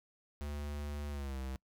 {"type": "tone with pitch glide", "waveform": "square", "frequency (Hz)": [73, 65.79], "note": ["D2", "C2"], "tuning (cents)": [-10, 10], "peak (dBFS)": -39, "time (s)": [0.41, 1.56], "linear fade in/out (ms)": 0, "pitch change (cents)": -180, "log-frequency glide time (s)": [1.1, 1.39], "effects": ["noise-tail reverb RT60 0.1 s tail -25 dB re dry"]}